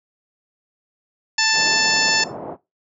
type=harmonic tone; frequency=883 Hz; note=A5; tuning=6 cents sharp; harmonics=1 / 2 / 3 / 4 / 5 / 6 / 7 / 8; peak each=-26 / -21 / -24 / -29 / -24 / -21 / -31 / -26 dBFS; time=1.38-2.24 s; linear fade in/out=5 ms
type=low-pass noise; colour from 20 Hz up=white; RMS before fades=-31 dBFS; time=1.52-2.57 s; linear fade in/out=50 ms; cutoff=810 Hz; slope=24 dB/octave
effects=noise-tail reverb RT60 0.2 s tail -17 dB re dry + high-pass 150 Hz 12 dB/octave